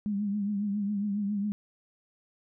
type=tone with vibrato; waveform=sine; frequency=204 Hz; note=G#3; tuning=31 cents flat; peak=-27 dBFS; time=0.06-1.52 s; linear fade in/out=0 ms; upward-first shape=triangle; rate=7.3 Hz; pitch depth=72 cents each way; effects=none